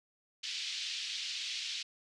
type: band-pass noise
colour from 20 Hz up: pink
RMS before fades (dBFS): -39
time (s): 0.43-1.83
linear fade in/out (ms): 10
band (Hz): 2800 to 5200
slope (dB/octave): 24
effects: resampled to 22050 Hz